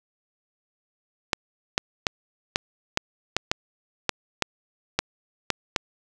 clicks, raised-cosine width 0.2 ms, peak -3 dBFS, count 12, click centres 1.332 / 1.779 / 2.068 / 2.559 / 2.974 / 3.366 / 3.515 / 4.093 / 4.423 / 4.99 / 5.503 / 5.762 s, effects none

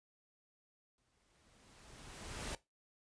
pink noise with exponential growth, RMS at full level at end -41 dBFS, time 0.98-2.55 s, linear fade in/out 1 ms, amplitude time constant 340 ms, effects noise-tail reverb RT60 0.2 s tail -18 dB re dry + resampled to 22050 Hz

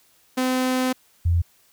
sawtooth / sine tone pair in turn, 256.3 / 85.48 Hz, C4 / F2, -36 / -37 cents, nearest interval octave + perfect fifth, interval 1901 cents, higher first, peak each -16 dBFS, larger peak neither, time 0.37-0.93 / 1.25-1.42 s, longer first, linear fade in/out 10 ms, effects white hiss -59 dBFS RMS until 1.72 s

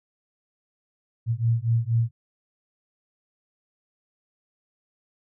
sine beating tone pair, 113.6 / 117.8 Hz, A#2 / A#2, -44 / +19 cents, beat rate 4.2 Hz, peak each -23 dBFS, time 1.26-2.11 s, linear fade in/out 50 ms, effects none

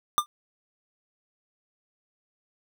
square tone with exponential decay, 1196 Hz, D6, 31 cents sharp, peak -15 dBFS, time 0.18-0.26 s, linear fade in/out 0 ms, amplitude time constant 16 ms, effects none

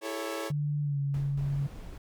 sawtooth chord, A dominant seventh, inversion second, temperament equal with one note detuned, 329.6 / 402.3 / 440 / 554.4 Hz, E4 / G4 / A4 / C#5, 0 / +45 / 0 / 0 cents, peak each -34 / -38 / -35 / -33 dBFS, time 0.01-0.52 s, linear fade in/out 50 ms
sine tone with pitch glide, 146.83 to 140.36 Hz, D3 to C#3, 0 to +22 cents, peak -27 dBFS, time 0.5-1.67 s, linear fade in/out 5 ms, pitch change -78 cents, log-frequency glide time 0.82-0.99 s
brown noise with exponential decay, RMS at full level -37 dBFS, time 1.14-1.74 s, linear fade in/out 2 ms, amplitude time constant 130 ms
brown noise, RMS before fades -42 dBFS, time 1.37-1.98 s, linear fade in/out 5 ms
effects none

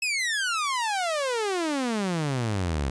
sawtooth exponential sweep, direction down, 2625 to 64.5 Hz, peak -21 dBFS, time 0.02-2.9 s, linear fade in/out 5 ms, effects resampled to 22050 Hz

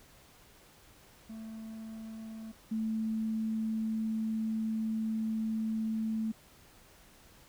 triangle / sine tone pair in turn, 221.5 / 220.7 Hz, A3 / A3, +12 / +5 cents, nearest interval unison, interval 7 cents, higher first, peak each -39 / -30 dBFS, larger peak second, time 1.29-2.52 / 2.71-6.32 s, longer second, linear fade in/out 10 ms, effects pink hiss -59 dBFS RMS until 7.48 s

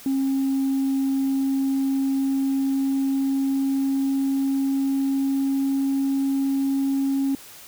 sine tone with pitch glide, 269.9 to 272.9 Hz, C#4 to C#4, -46 to -27 cents, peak -18 dBFS, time 0.06-7.35 s, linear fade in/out 2 ms, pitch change +19 cents, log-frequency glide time 0.69-6 s, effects tanh soft clip ceiling -17 dBFS + white hiss -44 dBFS RMS until 7.67 s

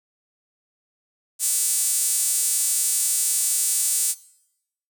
sawtooth tone with high-pass filter, 287.9 Hz, D4, 34 cents flat, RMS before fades -22 dBFS, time 1.39-4.15 s, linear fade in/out 50 ms, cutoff 8400 Hz, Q 2.6, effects noise-tail reverb RT60 0.8 s tail -20 dB re dry

